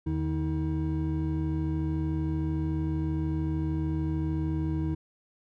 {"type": "tone cluster", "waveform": "triangle", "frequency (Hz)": [79.8, 153.1, 318.2], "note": ["D#2", "D#3", "D#4"], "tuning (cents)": [44, -28, 39], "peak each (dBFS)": -29, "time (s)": [0.06, 4.95], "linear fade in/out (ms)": 10, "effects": []}